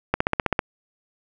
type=click train; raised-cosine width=0.5 ms; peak=-4 dBFS; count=8; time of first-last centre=0.14-0.592 s; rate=15.5 Hz; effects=none